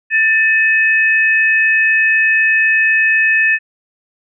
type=tone pair together; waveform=sine; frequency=1776 / 2552 Hz; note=A6 / D#7; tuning=+16 / +43 cents; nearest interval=tritone; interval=627 cents; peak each=-11 / -14 dBFS; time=0.1-3.59 s; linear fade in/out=50 ms; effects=none